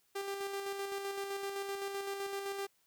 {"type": "tone with tremolo", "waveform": "sawtooth", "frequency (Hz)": 395.9, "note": "G4", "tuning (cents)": 17, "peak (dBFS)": -32, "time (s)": [0.15, 2.67], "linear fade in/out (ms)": 10, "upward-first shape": "square", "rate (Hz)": 7.8, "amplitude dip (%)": 35, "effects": ["white hiss -73 dBFS RMS until 2.86 s"]}